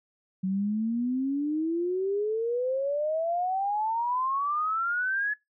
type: exponential sweep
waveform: sine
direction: up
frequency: 185 to 1715 Hz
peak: -25 dBFS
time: 0.43-5.34 s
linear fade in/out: 10 ms
effects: noise-tail reverb RT60 0.2 s tail -24 dB re dry